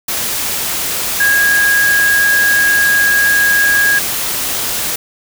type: tone in noise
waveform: sine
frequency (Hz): 1642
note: G#6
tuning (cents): -20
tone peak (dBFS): -9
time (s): 1.2-3.99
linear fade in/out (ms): 5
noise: white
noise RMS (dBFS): -18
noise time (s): 0.08-4.96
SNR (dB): +6
effects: none